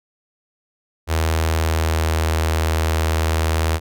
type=tone with notch filter; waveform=sawtooth; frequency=80.2 Hz; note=E2; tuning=47 cents flat; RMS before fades=-19 dBFS; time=1.07-3.8 s; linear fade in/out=50 ms; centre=190 Hz; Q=0.71; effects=none